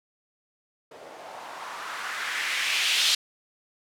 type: noise with low-pass filter sweep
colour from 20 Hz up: violet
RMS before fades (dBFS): -29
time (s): 0.91-3.15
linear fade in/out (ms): 5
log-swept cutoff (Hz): 510 to 3700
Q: 2.1
effects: none